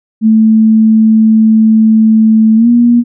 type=tone with pitch glide; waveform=sine; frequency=220 to 238.5 Hz; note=A3 to A#3; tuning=0 to +40 cents; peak=-3 dBFS; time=0.21-3.04 s; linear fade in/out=50 ms; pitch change=+140 cents; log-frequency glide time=2.56-2.68 s; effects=none